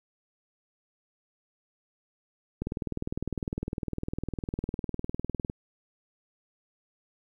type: click train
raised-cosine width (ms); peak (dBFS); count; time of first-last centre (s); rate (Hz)
3; -18; 58; 2.62-5.499; 19.8
effects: 10-bit